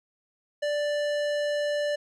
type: tone with tanh clipping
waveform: sine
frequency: 587.3 Hz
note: D5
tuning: in tune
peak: -27 dBFS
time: 0.62-1.96 s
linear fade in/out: 10 ms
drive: 18 dB
effects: none